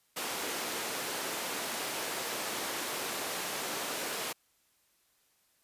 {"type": "high-pass noise", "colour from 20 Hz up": "pink", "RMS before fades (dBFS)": -36, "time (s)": [0.16, 4.33], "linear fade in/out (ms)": 10, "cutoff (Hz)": 360, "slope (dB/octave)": 12, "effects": ["white hiss -71 dBFS RMS until 5.63 s", "resampled to 32000 Hz"]}